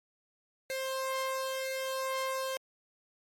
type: tone pair together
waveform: sawtooth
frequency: 528 / 1055 Hz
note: C5 / C6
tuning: +16 / +14 cents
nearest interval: octave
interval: 1198 cents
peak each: -29 / -36 dBFS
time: 0.7-2.57 s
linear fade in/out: 0 ms
effects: MP3 64 kbps